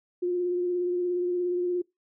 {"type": "tone with vibrato", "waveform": "sine", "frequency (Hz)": 355.7, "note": "F4", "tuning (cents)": 32, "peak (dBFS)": -24, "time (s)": [0.22, 1.82], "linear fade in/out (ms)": 10, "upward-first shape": "triangle", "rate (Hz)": 17, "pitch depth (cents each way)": 26, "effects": ["noise-tail reverb RT60 0.2 s tail -24 dB re dry"]}